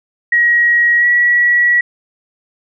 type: tone with pitch glide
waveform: sine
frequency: 1900 to 1931 Hz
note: A#6 to B6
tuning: +33 to -39 cents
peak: -8 dBFS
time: 0.32-1.81 s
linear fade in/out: 5 ms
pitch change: +28 cents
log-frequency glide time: 0.99-1.05 s
effects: none